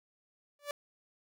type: tone with exponential growth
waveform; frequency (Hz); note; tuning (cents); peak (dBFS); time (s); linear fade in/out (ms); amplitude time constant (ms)
sawtooth; 580; D5; -22; -28; 0.59-0.71; 2; 25
effects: none

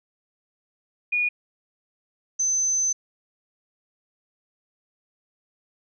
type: tone pair in turn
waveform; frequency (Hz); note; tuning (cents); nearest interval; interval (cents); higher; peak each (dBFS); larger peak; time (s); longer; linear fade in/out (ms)
sine; 2448 / 6140; D#7 / G8; -29 / -37; octave + major third; 1592; second; -20; neither; 1.12-1.29 / 2.39-2.93; second; 10
effects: none

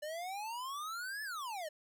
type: exponential two-way sweep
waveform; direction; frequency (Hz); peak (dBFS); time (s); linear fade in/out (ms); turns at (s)
square; up then down; 587.3 to 1760 to 587.3; -40; 0.02-1.69; 10; 1.23
effects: none

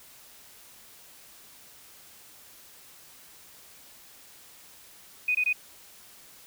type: tone bursts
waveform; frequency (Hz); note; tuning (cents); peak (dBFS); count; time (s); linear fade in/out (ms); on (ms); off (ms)
sine; 2489; D#7; 0; -22; 3; 5.28-5.529; 5; 69; 21
effects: white hiss -52 dBFS RMS until 6.46 s

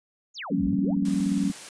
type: exponential two-way sweep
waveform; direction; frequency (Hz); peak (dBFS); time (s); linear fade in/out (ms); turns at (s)
sine; down then up; 7300 to 49 to 1024; -33; 0.34-0.95; 50; 0.65
type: chord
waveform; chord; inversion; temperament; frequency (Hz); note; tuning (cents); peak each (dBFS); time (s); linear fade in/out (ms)
sine; G half-diminished seventh; third; equal with one note detuned; 174.61 / 195.32 / 233.1 / 277.2; F3 / G3 / Bb3 / Db4; 0 / -6 / 0 / 0; -31 / -25 / -31 / -26; 0.5-1.52; 20
type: click train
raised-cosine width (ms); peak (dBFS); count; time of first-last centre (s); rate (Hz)
3; -30; 15; 0.67-1.498; 16.9
type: high-pass noise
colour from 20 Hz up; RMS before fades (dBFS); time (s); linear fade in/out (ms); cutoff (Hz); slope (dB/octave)
white; -41; 1.05-1.69; 2; 140; 12
effects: resampled to 22050 Hz

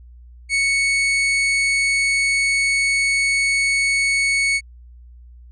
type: tone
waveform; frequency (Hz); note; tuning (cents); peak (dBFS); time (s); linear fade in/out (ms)
40% pulse; 2217; C#7; 0; -15; 0.49-4.61; 50
effects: added 60 Hz sine -40 dBFS peak until 5.51 s + resampled to 22050 Hz

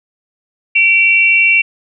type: tone pair together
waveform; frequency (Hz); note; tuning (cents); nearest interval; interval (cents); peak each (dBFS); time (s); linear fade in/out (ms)
sine; 2324 / 2726; D7 / F7; -19 / -43; minor third; 276; -10; 0.75-1.62; 10
effects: none

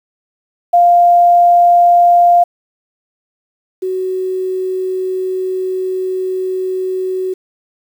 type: tone pair in turn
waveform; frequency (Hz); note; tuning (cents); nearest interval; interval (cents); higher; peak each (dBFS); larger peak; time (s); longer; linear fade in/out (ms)
sine; 698.5 / 373.3; F5 / F#4; 0 / +15; major seventh; 1085; first; -5 / -15; first; 0.73-2.44 / 3.82-7.34; second; 10
effects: 7-bit

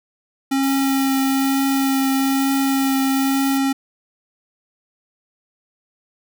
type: tone with vibrato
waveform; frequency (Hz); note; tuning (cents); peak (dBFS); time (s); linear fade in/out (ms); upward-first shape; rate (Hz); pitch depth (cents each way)
square; 270.6; C#4; -42; -17; 0.51-3.73; 10; triangle; 1.1; 14
type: noise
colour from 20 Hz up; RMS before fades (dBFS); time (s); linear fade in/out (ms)
blue; -31; 0.63-3.58; 5
effects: none

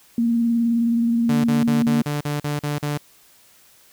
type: tone with vibrato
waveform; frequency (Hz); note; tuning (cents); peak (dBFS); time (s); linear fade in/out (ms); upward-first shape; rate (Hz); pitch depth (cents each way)
sine; 233.1; A#3; 0; -16; 0.18-2.02; 2; square; 19; 20
type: tone bursts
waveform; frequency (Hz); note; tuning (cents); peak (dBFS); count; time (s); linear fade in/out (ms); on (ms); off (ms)
sawtooth; 146.83; D3; 0; -18; 9; 1.29-2.976; 5; 150; 42
effects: white hiss -53 dBFS RMS until 3.92 s

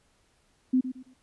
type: tone with echo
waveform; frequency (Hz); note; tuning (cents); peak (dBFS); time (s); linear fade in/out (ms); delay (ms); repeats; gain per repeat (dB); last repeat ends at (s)
sine; 256.5; C4; -34; -19; 0.73-0.81; 10; 110; 3; -11; 1.14
effects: pink hiss -67 dBFS RMS until 1.22 s + resampled to 24000 Hz

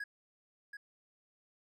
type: tone with echo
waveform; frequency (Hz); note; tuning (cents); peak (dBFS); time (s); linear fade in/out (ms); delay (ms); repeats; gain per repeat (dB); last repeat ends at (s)
triangle; 1661.2; G#6; 0; -36; 0-0.04; 5; 730; 1; -6; 0.77
effects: none

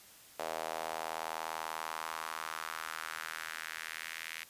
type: tone with high-pass filter sweep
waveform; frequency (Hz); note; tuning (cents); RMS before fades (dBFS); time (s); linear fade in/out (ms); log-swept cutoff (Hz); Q
sawtooth; 80.3; E2; -45; -41; 0.39-4.44; 5; 620 to 2100; 2.4
effects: white hiss -57 dBFS RMS until 4.49 s + resampled to 32000 Hz

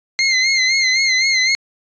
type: tone with vibrato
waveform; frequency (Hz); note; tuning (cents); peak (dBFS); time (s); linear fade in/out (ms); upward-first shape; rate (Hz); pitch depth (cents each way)
25% pulse; 2093; C7; 0; -9; 0.19-1.55; 0; sine; 3.9; 60
effects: resampled to 16000 Hz

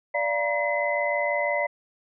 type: tone cluster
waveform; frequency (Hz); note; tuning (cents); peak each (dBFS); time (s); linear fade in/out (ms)
sine; 584 / 690 / 953 / 2031; D5 / F5 / A#5 / B6; -10 / -21 / +38 / +48; -26 / -30 / -31 / -27; 0.14-1.67; 10
effects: none

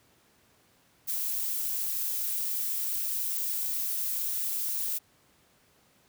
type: noise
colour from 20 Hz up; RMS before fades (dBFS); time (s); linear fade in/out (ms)
violet; -31; 1.07-4.99; 20
effects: pink hiss -64 dBFS RMS until 6.08 s + high-pass 80 Hz 12 dB/octave

